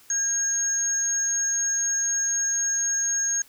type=tone pair together; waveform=sine; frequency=1630 / 6526 Hz; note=G#6 / G#8; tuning=-33 / -31 cents; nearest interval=2 octaves; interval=2402 cents; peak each=-33 / -22 dBFS; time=0.1-3.42 s; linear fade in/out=2 ms; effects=white hiss -54 dBFS RMS until 3.48 s